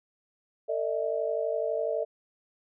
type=tone cluster; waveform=sine; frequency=450.7 / 597 / 649 Hz; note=A4 / D5 / E5; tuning=+42 / +28 / -27 cents; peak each=-31 dBFS; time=0.68-2.05 s; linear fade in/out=20 ms; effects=none